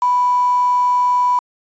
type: tone with quantisation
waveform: sine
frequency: 987.8 Hz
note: B5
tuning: in tune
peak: -12 dBFS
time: 0.02-1.39 s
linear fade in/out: 2 ms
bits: 5
effects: resampled to 16000 Hz